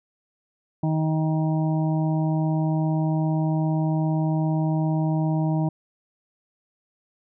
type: harmonic tone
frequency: 157.5 Hz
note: D#3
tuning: 21 cents sharp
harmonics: 1 / 2 / 4 / 5 / 6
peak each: -21 / -27 / -33 / -35 / -37 dBFS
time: 0.83-5.69 s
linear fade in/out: 5 ms
effects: none